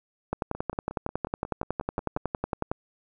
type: two click trains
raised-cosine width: 1 ms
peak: -22 / -13 dBFS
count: 10 / 27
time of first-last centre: 0.55-2.172 / 0.33-2.715 s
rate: 5.55 / 10.9 Hz
effects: none